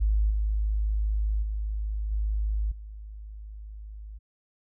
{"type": "tone with level steps", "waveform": "sine", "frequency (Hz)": 52.5, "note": "G#1", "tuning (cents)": 19, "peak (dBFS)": [-20, -23, -27, -24, -38], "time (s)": [0, 4.19], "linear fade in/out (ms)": 20, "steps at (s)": [0.3, 1.42, 2.11, 2.71], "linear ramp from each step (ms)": 10, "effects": []}